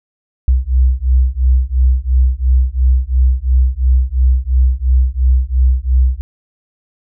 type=beating tone pair; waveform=sine; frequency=62.3 / 65.2 Hz; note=B1 / C2; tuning=+16 / -5 cents; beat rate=2.9 Hz; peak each=-12 dBFS; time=0.48-6.21 s; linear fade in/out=0 ms; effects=none